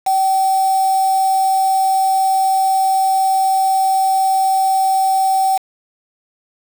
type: tone with quantisation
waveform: sine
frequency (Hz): 767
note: G5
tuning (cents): -38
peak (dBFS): -12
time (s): 0.06-5.58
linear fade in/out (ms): 10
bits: 4
effects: none